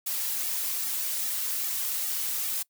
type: noise with flanger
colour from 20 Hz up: blue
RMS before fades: -30 dBFS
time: 0.06-2.63 s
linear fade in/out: 10 ms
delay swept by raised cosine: 1.9 to 5.3 ms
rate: 2.5 Hz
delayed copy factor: -0.95
effects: noise-tail reverb RT60 0.1 s tail -23 dB re dry